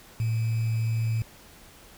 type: tone with sample-and-hold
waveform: sine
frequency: 112.8 Hz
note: A2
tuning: 44 cents sharp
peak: -23 dBFS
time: 0.2-1.22 s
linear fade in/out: 0 ms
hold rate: 2450 Hz
effects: pink hiss -51 dBFS RMS until 1.97 s